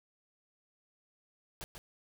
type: noise with echo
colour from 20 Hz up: pink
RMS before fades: -43 dBFS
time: 1.61-1.64 s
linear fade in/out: 0 ms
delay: 140 ms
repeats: 1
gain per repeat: -5 dB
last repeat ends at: 1.78 s
effects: none